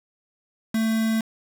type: tone with quantisation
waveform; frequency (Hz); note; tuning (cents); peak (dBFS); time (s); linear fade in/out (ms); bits
triangle; 222.6; A3; +20; -18; 0.74-1.21; 5; 5
effects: none